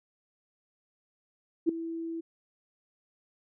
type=tone with ADSR envelope; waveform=sine; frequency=330 Hz; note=E4; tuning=2 cents sharp; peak=-18 dBFS; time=1.66-2.21 s; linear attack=31 ms; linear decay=4 ms; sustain=-15 dB; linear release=12 ms; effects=none